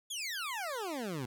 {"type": "exponential sweep", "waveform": "20% pulse", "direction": "down", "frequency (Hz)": [3490, 116.54], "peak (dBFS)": -31, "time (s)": [0.1, 1.26], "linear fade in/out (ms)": 10, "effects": []}